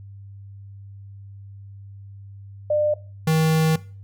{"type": "tone pair in turn", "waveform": ["sine", "square"], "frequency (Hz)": [600, 158.92], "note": ["D5", "D#3"], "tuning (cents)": [37, 37], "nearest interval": "octave + major seventh", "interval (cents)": 2300, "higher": "first", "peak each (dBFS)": [-17, -17], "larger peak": "neither", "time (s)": [[2.7, 2.94], [3.27, 3.76]], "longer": "second", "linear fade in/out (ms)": 5, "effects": ["noise-tail reverb RT60 0.4 s tail -19 dB re dry", "added 99 Hz sine -38 dBFS peak until 4.03 s"]}